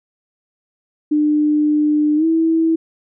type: tone with pitch glide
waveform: sine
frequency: 300 to 325.3 Hz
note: D4 to E4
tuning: +37 to -23 cents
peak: -12 dBFS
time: 1.11-2.76 s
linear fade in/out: 10 ms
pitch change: +140 cents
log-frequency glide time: 2.16-2.25 s
effects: none